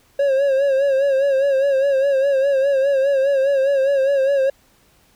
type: tone with vibrato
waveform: triangle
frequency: 547 Hz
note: C#5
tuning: 23 cents flat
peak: -12 dBFS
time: 0.19-4.5 s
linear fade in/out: 5 ms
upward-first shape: sine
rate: 4.9 Hz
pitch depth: 62 cents each way
effects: pink hiss -56 dBFS RMS until 5.15 s